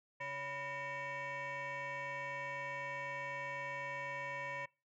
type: tone with frequency modulation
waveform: sine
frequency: 1410 Hz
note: F6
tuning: 16 cents sharp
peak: -38 dBFS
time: 0.2-4.66 s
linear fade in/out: 10 ms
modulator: 424 Hz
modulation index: 2.3
effects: noise-tail reverb RT60 0.3 s tail -24 dB re dry + tanh soft clip ceiling -37 dBFS